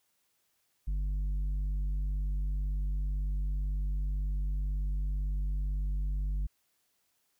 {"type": "tone with tanh clipping", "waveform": "sine", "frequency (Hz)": 49.02, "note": "G1", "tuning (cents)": 1, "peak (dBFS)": -30, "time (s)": [0.87, 6.47], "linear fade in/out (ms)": 10, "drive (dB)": 6, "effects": ["white hiss -75 dBFS RMS until 7.39 s"]}